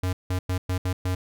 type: tone bursts at uneven times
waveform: square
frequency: 91.8 Hz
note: F#2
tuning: 13 cents flat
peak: -24 dBFS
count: 6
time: 0.03-0.13 / 0.3-0.39 / 0.49-0.58 / 0.69-0.78 / 0.85-0.93 / 1.05-1.15 s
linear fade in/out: 5 ms
effects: none